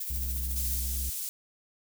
violet noise with tremolo, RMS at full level -34 dBFS, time 0-0.8 s, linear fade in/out 5 ms, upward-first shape sine, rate 14 Hz, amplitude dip 40%
triangle tone, 64.3 Hz, C2, 30 cents flat, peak -29 dBFS, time 0.1-1.1 s, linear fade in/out 5 ms
pink high-pass noise, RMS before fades -35 dBFS, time 0.56-1.29 s, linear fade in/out 0 ms, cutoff 8600 Hz, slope 12 dB/octave
effects none

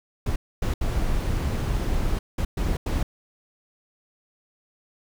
brown noise bursts at uneven times, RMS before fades -24 dBFS, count 6, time 0.26-0.36 / 0.62-0.74 / 0.81-2.19 / 2.38-2.45 / 2.57-2.77 / 2.86-3.03 s, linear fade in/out 5 ms, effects none

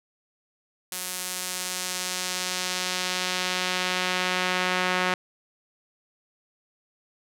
sawtooth tone with band-pass filter sweep, 182.7 Hz, F#3, 22 cents flat, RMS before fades -28 dBFS, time 0.92-5.14 s, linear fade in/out 2 ms, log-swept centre 11000 to 1900 Hz, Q 0.82, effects none

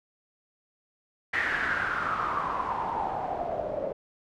white noise with low-pass filter sweep, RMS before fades -30 dBFS, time 1.33-3.93 s, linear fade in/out 10 ms, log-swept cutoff 1900 to 550 Hz, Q 6.8, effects none

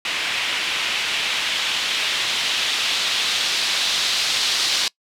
blue noise with low-pass filter sweep, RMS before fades -22 dBFS, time 0.05-4.88 s, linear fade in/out 2 ms, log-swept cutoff 2700 to 4100 Hz, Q 1.8, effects noise-tail reverb RT60 0.1 s tail -24 dB re dry

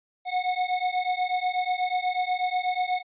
square beating tone pair, 727 / 735.2 Hz, F#5 / F#5, -31 / -11 cents, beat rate 8.2 Hz, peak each -28 / -28 dBFS, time 0.25-3.03 s, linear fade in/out 50 ms, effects resampled to 8000 Hz

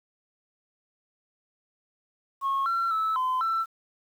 sine tone with pitch steps, 1091 / 1359 / 1307 / 1024 / 1336 Hz, C#6 / F6 / E6 / C6 / E6, -28 / -48 / -15 / -38 / +23 cents, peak -22 dBFS, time 2.41-3.66 s, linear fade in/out 50 ms, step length 250 ms, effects tanh soft clip ceiling -21 dBFS + 9-bit

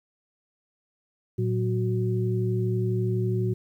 sine tone cluster, 115 / 187.1 / 369.6 Hz, A#2 / F#3 / F#4, -23 / +20 / -2 cents, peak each -24 / -31 / -29 dBFS, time 1.38-3.54 s, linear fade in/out 10 ms, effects 10-bit

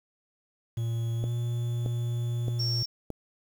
triangle tone with pitch glide, 115.8 to 119.06 Hz, A#2 to A#2, -11 to +37 cents, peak -25 dBFS, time 0.77-2.83 s, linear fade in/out 5 ms, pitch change +48 cents, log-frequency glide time 1.18-1.3 s
click train, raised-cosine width 2 ms, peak -21 dBFS, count 4, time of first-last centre 1.24-3.103 s, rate 1.61 Hz
sine tone, 5480 Hz, F8, 34 cents flat, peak -29 dBFS, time 2.59-2.86 s, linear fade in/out 10 ms
effects 8-bit

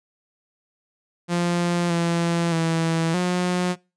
sawtooth tone with pitch steps, 173.7 / 169.6 / 164.1 / 179.6 Hz, F3 / E3 / E3 / F3, -9 / +50 / -8 / +49 cents, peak -16 dBFS, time 1.28-3.76 s, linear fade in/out 50 ms, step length 620 ms, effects noise-tail reverb RT60 0.3 s tail -25 dB re dry + resampled to 22050 Hz

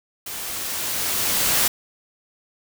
white noise with level ramp, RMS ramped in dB -32 to -18 dBFS, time 0.26-1.68 s, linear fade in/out 5 ms, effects none

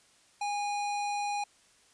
square tone, 820 Hz, G#5, 22 cents flat, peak -31 dBFS, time 0.41-1.44 s, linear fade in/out 5 ms, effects white hiss -63 dBFS RMS until 1.93 s + resampled to 22050 Hz

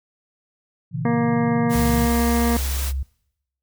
sine chord, A# diminished, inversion none, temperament equal with one note detuned, 117.28 / 138.59 / 164.81 Hz, A#2 / C#3 / E3, +11 / 0 / 0 cents, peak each -29 / -27 / -27 dBFS, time 0.91-2.09 s, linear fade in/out 50 ms
harmonic tone, 234.9 Hz, A#3, 13 cents sharp, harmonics 1 / 2 / 3 / 4 / 5 / 7 / 8 / 9, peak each -19 / -25 / -29 / -31 / -33 / -36 / -37 / -38 dBFS, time 1.05-2.57 s, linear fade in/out 2 ms
white noise, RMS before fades -30 dBFS, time 1.69-2.93 s, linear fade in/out 50 ms
sine tone, 67 Hz, C2, 42 cents sharp, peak -22 dBFS, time 1.75-3.03 s, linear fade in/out 5 ms
effects noise-tail reverb RT60 0.8 s tail -24 dB re dry

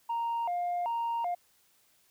sine tone with vibrato, 810 Hz, G#5, 43 cents flat, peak -27 dBFS, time 0.09-1.35 s, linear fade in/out 10 ms, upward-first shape square, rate 1.3 Hz, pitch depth 240 cents each way, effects tanh soft clip ceiling -27 dBFS + white hiss -67 dBFS RMS until 2.1 s

